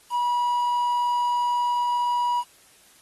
triangle tone with quantisation, 969 Hz, B5, 33 cents flat, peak -19 dBFS, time 0.1-2.44 s, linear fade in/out 50 ms, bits 7, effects white hiss -55 dBFS RMS until 3.01 s + AAC 32 kbps

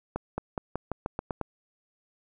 accelerating click train, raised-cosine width 1 ms, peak -16 dBFS, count 9, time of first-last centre 0.16-1.413 s, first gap 220 ms, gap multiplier 0.9, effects none

